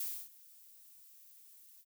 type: noise with ADSR envelope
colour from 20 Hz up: violet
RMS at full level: -37 dBFS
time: 0-1.85 s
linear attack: 4 ms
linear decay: 280 ms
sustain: -22 dB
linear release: 51 ms
effects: none